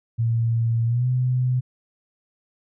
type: tone with pitch glide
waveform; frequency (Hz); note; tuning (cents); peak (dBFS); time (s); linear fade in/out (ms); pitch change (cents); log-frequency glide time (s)
sine; 115.3 to 126.46; A#2 to B2; -19 to +41; -18; 0.18-1.61; 20; +160; 0.86-1.07
effects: none